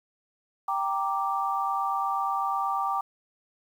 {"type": "chord", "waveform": "sine", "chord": "G minor", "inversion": "none", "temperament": "equal", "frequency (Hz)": [784, 932.3, 1174.7], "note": ["G5", "Bb5", "D6"], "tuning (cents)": [0, 0, 0], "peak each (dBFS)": [-29, -32, -28], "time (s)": [0.68, 3.01], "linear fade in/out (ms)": 5, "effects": ["9-bit"]}